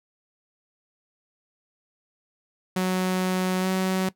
sawtooth tone with pitch glide, 185 to 187.69 Hz, F#3 to F#3, 0 to +25 cents, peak -18 dBFS, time 2.76-4.09 s, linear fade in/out 5 ms, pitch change +25 cents, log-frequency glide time 3.6-3.67 s, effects noise-tail reverb RT60 0.1 s tail -18 dB re dry

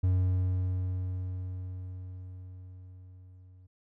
triangle tone with level ramp, 92 Hz, F#2, 9 cents flat, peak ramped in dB -20 to -50 dBFS, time 0.03-3.67 s, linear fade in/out 10 ms, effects none

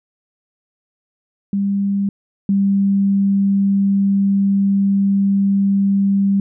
sine tone pair in turn, 198.9 / 197.53 Hz, G3 / G3, +25 / +13 cents, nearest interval unison, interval 12 cents, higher first, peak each -15 / -12 dBFS, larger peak second, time 1.53-2.09 / 2.49-6.4 s, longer second, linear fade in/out 2 ms, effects none

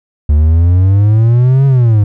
triangle exponential two-way sweep, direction up then down, 72.4 to 138.9 to 100.4 Hz, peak -3 dBFS, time 0.29-2.04 s, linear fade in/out 5 ms, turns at 1.66 s, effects none

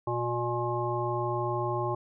harmonic tone with a mistuned harmonic, 120 Hz, B2, 49 cents flat, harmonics 1 / 3 / 5 / 7 / 9, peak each -33 / -32 / -36 / -34 / -34 dBFS, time 0.07-1.95 s, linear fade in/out 5 ms, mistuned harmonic 9, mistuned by -21 cents, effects none

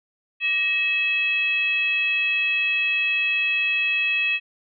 sine tone with frequency modulation, 2584 Hz, E7, 35 cents flat, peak -19 dBFS, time 0.4-4.4 s, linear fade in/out 50 ms, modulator 703 Hz, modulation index 0.58, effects none

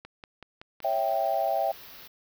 click train, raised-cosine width 0.3 ms, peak -27 dBFS, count 5, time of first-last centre 0.05-0.803 s, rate 5.31 Hz
white band-stop noise, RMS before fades -47 dBFS, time 0.82-2.08 s, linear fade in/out 10 ms, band 5500 to 12000 Hz, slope 48 dB/octave
sine chord, C# diminished, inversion none, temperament equal, 554.4 / 659.3 / 784 Hz, C#5 / E5 / G5, 0 / 0 / 0 cents, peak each -32 / -27 / -27 dBFS, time 0.84-1.72 s, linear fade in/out 10 ms
effects none

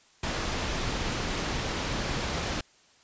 pink low-pass noise, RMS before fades -31 dBFS, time 0.23-2.61 s, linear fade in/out 5 ms, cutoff 6400 Hz, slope 12 dB/octave, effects white hiss -60 dBFS RMS until 3.03 s + resampled to 16000 Hz

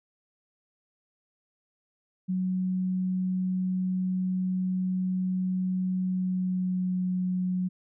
sine tone with pitch glide, 185 to 182.98 Hz, F#3 to F#3, 0 to -19 cents, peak -25 dBFS, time 2.28-7.69 s, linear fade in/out 20 ms, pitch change -19 cents, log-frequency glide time 5.99-7.03 s, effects none

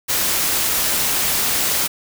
white noise, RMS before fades -19 dBFS, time 0.08-1.88 s, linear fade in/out 20 ms, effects none

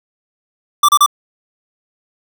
square tone bursts, 1172 Hz, D6, 4 cents flat, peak -7 dBFS, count 3, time 0.83-1.062 s, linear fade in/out 5 ms, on 56 ms, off 32 ms, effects none

